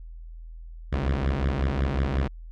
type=beating tone pair; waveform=sawtooth; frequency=66 / 71.5 Hz; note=C2 / D2; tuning=+16 / -46 cents; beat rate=5.5 Hz; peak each=-21 / -23 dBFS; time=0.92-2.28 s; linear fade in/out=10 ms; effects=added 41 Hz sine -38 dBFS peak until 2.51 s + low-pass 3000 Hz 12 dB/octave